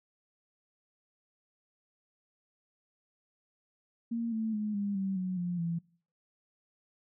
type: tone with pitch steps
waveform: sine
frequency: 231.8 / 221.5 / 211.6 / 202.1 / 193.13 / 184.51 / 176.28 / 168.42 Hz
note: A#3 / A3 / G#3 / G#3 / G3 / F#3 / F3 / E3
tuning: -10 / +12 / +33 / -47 / -26 / -5 / +16 / +37 cents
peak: -30 dBFS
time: 4.11-5.79 s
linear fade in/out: 10 ms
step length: 210 ms
effects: noise-tail reverb RT60 0.5 s tail -24 dB re dry